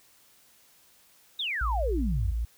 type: exponential sweep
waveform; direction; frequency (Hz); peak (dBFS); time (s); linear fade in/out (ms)
sine; down; 3847 to 70.8; -28; 1.39-2.32; 5
type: tone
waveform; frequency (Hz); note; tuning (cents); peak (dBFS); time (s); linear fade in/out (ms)
sine; 57; A#1; -38; -26; 1.61-2.45; 5
effects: white hiss -60 dBFS RMS until 2.57 s